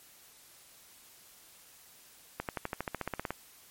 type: accelerating click train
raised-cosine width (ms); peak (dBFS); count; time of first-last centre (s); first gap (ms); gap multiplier
0.5; -18; 14; 2.4-3.306; 88; 0.96
effects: white hiss -57 dBFS RMS until 3.7 s + MP3 64 kbps